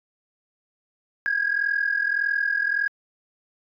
sine tone pair together, 1619.5 / 1661.2 Hz, G#6 / G#6, -44 / 0 cents, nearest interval unison, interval 44 cents, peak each -23 dBFS, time 1.26-2.88 s, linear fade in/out 0 ms, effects tanh soft clip ceiling -14 dBFS

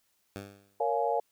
10% pulse tone with exponential decay, 99.6 Hz, G2, 28 cents sharp, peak -28 dBFS, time 0.36-0.81 s, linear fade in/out 0 ms, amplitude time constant 96 ms
sine chord, Bb minor seventh, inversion none, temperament just, 466.2 / 559.4 / 699.2 / 839.1 Hz, Bb4 / Db5 / F5 / Ab5, 0 / +16 / +2 / +18 cents, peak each -31 / -32 / -31 / -31 dBFS, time 0.8-1.2 s, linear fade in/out 5 ms
effects white hiss -73 dBFS RMS until 1.31 s

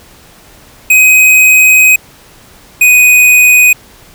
square tone pair in turn, 2518 / 2492 Hz, D#7 / D#7, +20 / +2 cents, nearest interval unison, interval 18 cents, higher first, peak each -3 dBFS, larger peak neither, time 0.9-1.96 / 2.81-3.73 s, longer first, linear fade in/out 5 ms, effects pink hiss -39 dBFS RMS until 4.14 s

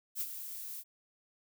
violet noise with ADSR envelope, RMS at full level -34 dBFS, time 0.15-0.84 s, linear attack 56 ms, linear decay 51 ms, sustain -9 dB, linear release 50 ms, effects none

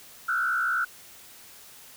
sine tone with frequency modulation, 1428 Hz, F6, 38 cents sharp, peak -23 dBFS, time 0.28-0.85 s, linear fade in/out 10 ms, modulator 63.8 Hz, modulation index 1.5, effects white hiss -49 dBFS RMS until 1.96 s

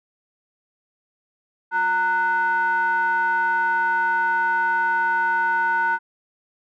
triangle ring-modulated tone, 280.8 Hz, C#4, 22 cents sharp, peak -13 dBFS, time 1.71-5.99 s, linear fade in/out 50 ms, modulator 1200 Hz, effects none

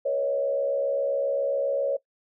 sine tone with frequency modulation, 554.4 Hz, C#5, in tune, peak -22 dBFS, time 0.05-1.97 s, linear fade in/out 10 ms, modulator 67.4 Hz, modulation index 0.74, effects noise-tail reverb RT60 0.1 s tail -19 dB re dry

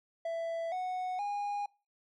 triangle tone with pitch steps, 664 / 736.8 / 817.5 Hz, E5 / F#5 / G#5, +12 / -7 / -28 cents, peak -30 dBFS, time 0.25-1.66 s, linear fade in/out 5 ms, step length 470 ms, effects noise-tail reverb RT60 0.3 s tail -23 dB re dry + MP3 48 kbps

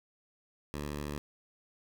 10% pulse tone, 73.3 Hz, D2, 3 cents flat, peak -28 dBFS, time 0.74-1.18 s, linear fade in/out 0 ms, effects none

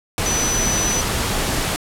sine tone in noise, 6000 Hz, F#8, 23 cents sharp, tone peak -20 dBFS, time 0.26-1.01 s, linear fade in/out 0 ms, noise pink, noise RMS -21 dBFS, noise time 0.18-1.76 s, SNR -2 dB, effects low-pass 12000 Hz 12 dB/octave

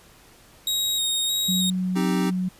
sawtooth tone with vibrato, 3764 Hz, A#7, 16 cents sharp, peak -19 dBFS, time 0.67-1.7 s, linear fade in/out 2 ms, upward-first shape square, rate 1.6 Hz, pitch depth 17 cents each way
sine tone with pitch glide, 185 to 183.72 Hz, F#3 to F#3, 0 to -12 cents, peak -22 dBFS, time 1.48-2.49 s, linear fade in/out 10 ms, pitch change -12 cents, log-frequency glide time 1.63-1.92 s
square chord, C minor, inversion none, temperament equal, 261.6 / 311.1 / 392 Hz, C4 / Eb4 / G4, 0 / 0 / 0 cents, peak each -28 / -28 / -30 dBFS, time 1.95-2.31 s, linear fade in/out 20 ms
effects pink hiss -52 dBFS RMS until 2.59 s + resampled to 32000 Hz

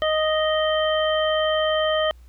harmonic tone, 622.3 Hz, D#5, in tune, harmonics 1 / 2 / 3 / 5, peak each -20 / -27 / -29 / -27 dBFS, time 0.02-2.11 s, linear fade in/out 0 ms, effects added 60 Hz sine -44 dBFS peak until 2.28 s + pink hiss -62 dBFS RMS until 2.28 s

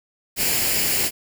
white noise with comb filter, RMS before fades -21 dBFS, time 0.36-1.11 s, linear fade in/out 50 ms, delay 0.41 ms, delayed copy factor +0.55, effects none

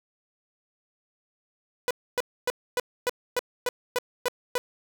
sawtooth tone bursts, 493.9 Hz, B4, in tune, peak -19 dBFS, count 10, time 1.88-4.58 s, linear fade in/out 0 ms, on 27 ms, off 270 ms, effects none

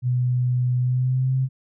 sine tone with pitch glide, 124.7 to 131.35 Hz, B2 to C3, +17 to +7 cents, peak -18 dBFS, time 0.02-1.49 s, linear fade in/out 50 ms, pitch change +90 cents, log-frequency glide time 0.79-1.36 s, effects none

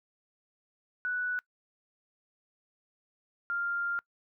sine tone pair in turn, 1480 / 1396.9 Hz, F#6 / F6, 0 / 0 cents, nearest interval minor second, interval 100 cents, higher first, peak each -29 / -29 dBFS, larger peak neither, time 1.05-1.39 / 3.5-3.99 s, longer second, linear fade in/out 0 ms, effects noise-tail reverb RT60 0.1 s tail -24 dB re dry

